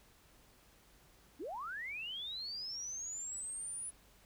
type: linear sweep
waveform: sine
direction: up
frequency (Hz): 244.5 to 9956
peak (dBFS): -40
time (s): 1.39-3.91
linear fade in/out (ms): 20
effects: added 50 Hz sine -70 dBFS peak until 4.25 s + pink hiss -65 dBFS RMS until 4.25 s